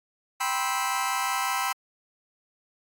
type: chord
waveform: sawtooth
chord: C major seventh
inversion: second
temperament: just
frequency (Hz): 784.9 / 981.1 / 1046.5 / 1308.1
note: G5 / B5 / C6 / E6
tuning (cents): +2 / -12 / 0 / -14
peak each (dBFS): -27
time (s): 0.4-1.73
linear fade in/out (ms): 10
effects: AAC 64 kbps